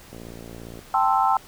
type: click train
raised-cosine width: 2 ms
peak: -26 dBFS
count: 39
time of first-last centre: 0.13-0.791 s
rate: 57.5 Hz
type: chord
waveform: sine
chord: A minor seventh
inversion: third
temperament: equal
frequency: 784 / 880 / 1046.5 / 1318.5 Hz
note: G5 / A5 / C6 / E6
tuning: 0 / 0 / 0 / 0 cents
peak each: -21 / -22 / -24 / -24 dBFS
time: 0.94-1.37 s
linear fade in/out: 2 ms
effects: pink hiss -47 dBFS RMS until 1.47 s